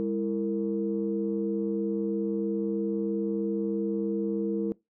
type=tone cluster; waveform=sine; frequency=202.8 / 332.1 / 458.4 Hz; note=G#3 / E4 / A#4; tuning=-41 / +13 / -29 cents; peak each=-30 dBFS; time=0-4.72 s; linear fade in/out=0 ms; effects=noise-tail reverb RT60 0.2 s tail -22 dB re dry + tanh soft clip ceiling -16 dBFS